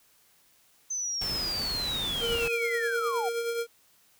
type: linear sweep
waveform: sine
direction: down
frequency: 6200 to 700 Hz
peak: -29 dBFS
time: 0.9-3.29 s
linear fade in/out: 10 ms
type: noise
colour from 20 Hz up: pink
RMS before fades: -37 dBFS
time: 1.21-2.48 s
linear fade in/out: 5 ms
type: tone with tremolo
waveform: square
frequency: 466.7 Hz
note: A#4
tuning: 2 cents sharp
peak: -27 dBFS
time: 2.2-3.67 s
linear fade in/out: 50 ms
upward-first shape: triangle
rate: 9.5 Hz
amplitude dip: 50%
effects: white hiss -63 dBFS RMS until 4.19 s